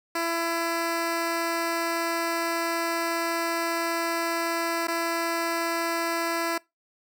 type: tone with dropouts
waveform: 10% pulse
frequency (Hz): 334.8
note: E4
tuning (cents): +27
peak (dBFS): -17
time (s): 0.15-6.58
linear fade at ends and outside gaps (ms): 5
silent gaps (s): 4.872-4.881
effects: noise-tail reverb RT60 0.2 s tail -23 dB re dry